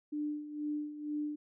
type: tone with tremolo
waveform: sine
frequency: 297.9 Hz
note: D4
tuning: 25 cents sharp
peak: -32 dBFS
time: 0.12-1.36 s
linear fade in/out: 10 ms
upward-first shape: sine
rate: 2.1 Hz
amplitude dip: 70%
effects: none